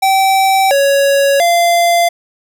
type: tone with pitch steps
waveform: square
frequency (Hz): 772 / 557 / 689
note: G5 / C#5 / F5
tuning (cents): -27 / +8 / -24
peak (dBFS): -9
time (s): 0.02-2.09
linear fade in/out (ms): 10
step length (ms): 690
effects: none